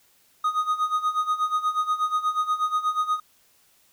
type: tone with tremolo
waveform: triangle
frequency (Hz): 1244.5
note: D#6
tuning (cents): 0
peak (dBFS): -17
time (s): 0.44-3.2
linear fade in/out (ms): 5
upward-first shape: sine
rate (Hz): 8.3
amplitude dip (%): 80
effects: white hiss -61 dBFS RMS until 3.92 s